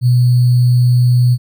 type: tone with sample-and-hold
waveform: sine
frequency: 123.47 Hz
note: B2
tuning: in tune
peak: -7 dBFS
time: 0.01-1.38 s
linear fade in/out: 50 ms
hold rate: 4410 Hz
effects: none